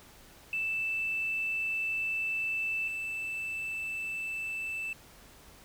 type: tone pair in turn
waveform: triangle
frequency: 2645 / 2645 Hz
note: E7 / E7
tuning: +5 / +5 cents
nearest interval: unison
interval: 0 cents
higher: neither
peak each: -26 / -31 dBFS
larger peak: first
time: 0.53-2.88 / 2.88-4.93 s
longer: first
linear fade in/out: 2 ms
effects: tanh soft clip ceiling -27 dBFS + pink hiss -55 dBFS RMS until 5.64 s